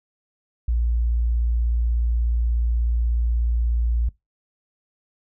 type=tone; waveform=sine; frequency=58.27 Hz; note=A#1; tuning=in tune; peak=-18 dBFS; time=0.68-4.09 s; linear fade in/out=5 ms; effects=noise-tail reverb RT60 0.2 s tail -22 dB re dry